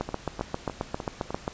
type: two click trains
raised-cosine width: 1 ms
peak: -13 / -18 dBFS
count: 12 / 5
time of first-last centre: 0.01-1.479 / 0.09-1.306 s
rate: 7.49 / 3.29 Hz
effects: pink hiss -46 dBFS RMS until 1.53 s + resampled to 16000 Hz